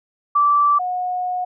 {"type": "tone pair in turn", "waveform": "sine", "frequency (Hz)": [1164, 726.7], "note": ["D6", "F#5"], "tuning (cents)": [-16, -31], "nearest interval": "minor sixth", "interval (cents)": 815, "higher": "first", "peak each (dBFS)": [-12, -20], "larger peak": "first", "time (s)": [[0.35, 0.79], [0.79, 1.45]], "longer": "second", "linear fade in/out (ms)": 10, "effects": []}